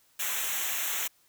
white noise with comb filter, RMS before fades -31 dBFS, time 0.19-1.08 s, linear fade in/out 10 ms, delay 0.21 ms, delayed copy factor -0.85, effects white hiss -65 dBFS RMS until 1.28 s

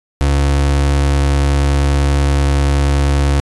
35% pulse tone, 70.4 Hz, C#2, 27 cents sharp, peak -9 dBFS, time 0.21-3.4 s, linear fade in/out 0 ms, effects resampled to 24000 Hz

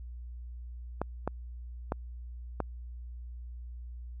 clicks, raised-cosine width 1 ms, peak -16 dBFS, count 4, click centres 1.016 / 1.276 / 1.921 / 2.603 s, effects added 60 Hz sine -40 dBFS peak until 4.2 s

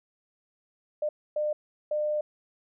sine tone bursts at uneven times, 602 Hz, D5, 43 cents sharp, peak -25 dBFS, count 3, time 1.02-1.09 / 1.36-1.53 / 1.91-2.21 s, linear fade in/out 5 ms, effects none

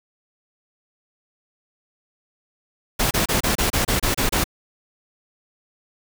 pink noise bursts, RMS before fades -20 dBFS, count 10, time 2.99-4.442 s, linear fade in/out 10 ms, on 120 ms, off 28 ms, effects none

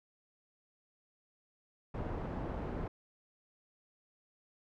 pink low-pass noise, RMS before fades -39 dBFS, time 1.94-2.88 s, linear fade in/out 5 ms, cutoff 900 Hz, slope 12 dB/octave, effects none

